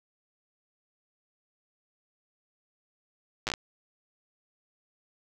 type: slowing click train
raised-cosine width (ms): 0.2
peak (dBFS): -12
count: 6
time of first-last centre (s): 3.47-3.538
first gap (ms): 8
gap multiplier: 1.27
effects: none